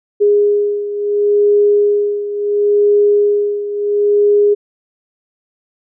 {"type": "beating tone pair", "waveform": "sine", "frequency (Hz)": [411.5, 412.22], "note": ["G#4", "G#4"], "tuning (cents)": [-16, -13], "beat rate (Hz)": 0.72, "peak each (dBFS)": [-11, -16], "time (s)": [0.2, 4.55], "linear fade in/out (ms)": 20, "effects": []}